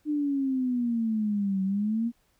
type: exponential two-way sweep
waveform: sine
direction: down then up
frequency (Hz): 303.6 to 189.3 to 238.8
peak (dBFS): -24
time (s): 0.05-2.12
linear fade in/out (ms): 50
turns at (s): 1.63
effects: pink hiss -69 dBFS RMS until 2.39 s